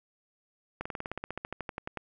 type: slowing click train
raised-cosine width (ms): 0.5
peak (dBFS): -20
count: 18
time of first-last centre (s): 0.81-1.973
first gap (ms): 45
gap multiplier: 1.05
effects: none